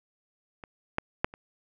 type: clicks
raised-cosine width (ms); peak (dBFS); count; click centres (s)
0.5; -27 / -11 / -8 / -29; 4; 0.638 / 0.984 / 1.245 / 1.339
effects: none